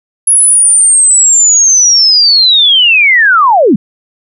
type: linear sweep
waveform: sine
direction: down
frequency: 10548 to 170 Hz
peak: -3 dBFS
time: 0.27-3.76 s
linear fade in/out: 5 ms
effects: none